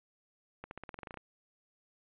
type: accelerating click train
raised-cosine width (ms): 0.5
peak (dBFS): -28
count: 12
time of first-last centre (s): 0.64-1.173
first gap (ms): 71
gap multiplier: 0.92
effects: resampled to 8000 Hz